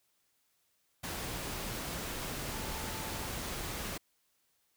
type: tone in noise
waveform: sine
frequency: 880 Hz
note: A5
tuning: in tune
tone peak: -48 dBFS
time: 2.51-3.27 s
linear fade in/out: 10 ms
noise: pink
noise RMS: -39 dBFS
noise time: 1.03-3.98 s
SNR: -12 dB
effects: white hiss -75 dBFS RMS until 4.76 s